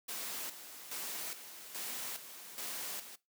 white noise with tremolo, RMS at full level -41 dBFS, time 0.08-3.16 s, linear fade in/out 10 ms, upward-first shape square, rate 1.2 Hz, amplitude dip 65%, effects noise-tail reverb RT60 0.2 s tail -19 dB re dry + high-pass 200 Hz 12 dB/octave

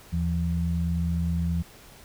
sine tone pair together, 79.9 / 169.3 Hz, D#2 / E3, +47 / +46 cents, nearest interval octave + minor second, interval 1299 cents, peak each -26 dBFS, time 0.12-1.63 s, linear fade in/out 20 ms, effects pink hiss -50 dBFS RMS until 2.04 s

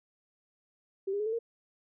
sine tone with pitch steps, 388.3 / 405.7 / 423.9 / 443 / 462.8 Hz, G4 / G#4 / G#4 / A4 / A#4, -16 / -41 / +35 / +12 / -13 cents, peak -29 dBFS, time 1.07-1.39 s, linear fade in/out 10 ms, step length 64 ms, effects none

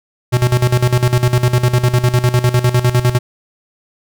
square tone with tremolo, 123.47 Hz, B2, in tune, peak -9 dBFS, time 0.32-3.19 s, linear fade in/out 20 ms, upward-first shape square, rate 9.9 Hz, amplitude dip 75%, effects none

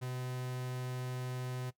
45% pulse tone, 126.7 Hz, B2, 45 cents sharp, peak -37 dBFS, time 0.01-1.71 s, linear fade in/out 20 ms, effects noise-tail reverb RT60 0.1 s tail -17 dB re dry

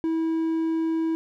triangle tone, 324.6 Hz, E4, 27 cents flat, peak -20 dBFS, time 0.04-1.15 s, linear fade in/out 0 ms, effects none

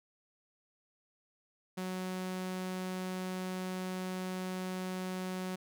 sawtooth tone, 185 Hz, F#3, in tune, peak -32 dBFS, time 1.77-5.56 s, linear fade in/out 10 ms, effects none

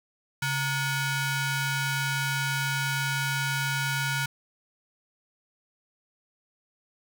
sawtooth ring-modulated tone, 791 Hz, G5, 15 cents sharp, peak -19 dBFS, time 0.42-4.26 s, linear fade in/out 5 ms, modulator 653 Hz, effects none

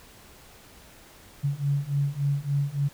sine beating tone pair, 139.9 / 143.4 Hz, C#3 / D3, +16 / -41 cents, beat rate 3.5 Hz, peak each -27 / -26 dBFS, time 1.43-2.89 s, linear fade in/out 20 ms, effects pink hiss -51 dBFS RMS until 2.93 s

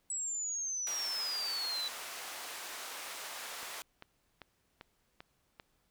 sine exponential sweep, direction down, 7900 to 3941 Hz, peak -34 dBFS, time 0.1-1.88 s, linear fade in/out 2 ms
pink band-pass noise, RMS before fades -44 dBFS, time 0.87-3.82 s, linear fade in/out 0 ms, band 790 to 15000 Hz, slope 12 dB/octave
click train, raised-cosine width 0.3 ms, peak -31 dBFS, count 6, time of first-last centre 3.63-5.599 s, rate 2.54 Hz
effects pink hiss -75 dBFS RMS until 5.9 s

